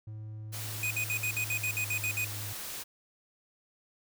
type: tone with pitch glide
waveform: triangle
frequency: 108 to 103.96 Hz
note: A2 to G#2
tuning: -32 to +2 cents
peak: -37 dBFS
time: 0.07-2.53 s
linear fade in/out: 5 ms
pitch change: -66 cents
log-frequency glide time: 1.53-1.79 s
type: noise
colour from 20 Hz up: white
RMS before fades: -40 dBFS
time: 0.52-2.84 s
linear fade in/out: 20 ms
type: tone bursts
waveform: square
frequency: 2489 Hz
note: D#7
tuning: in tune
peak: -30 dBFS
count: 11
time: 0.83-2.246 s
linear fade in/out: 2 ms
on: 76 ms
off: 58 ms
effects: none